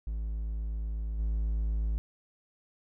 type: tone with level steps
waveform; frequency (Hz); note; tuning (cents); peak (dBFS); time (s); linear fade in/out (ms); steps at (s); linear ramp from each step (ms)
triangle; 54.1; A1; -29; -29 / -25; 0.07-1.98; 0; 1.18; 20
effects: none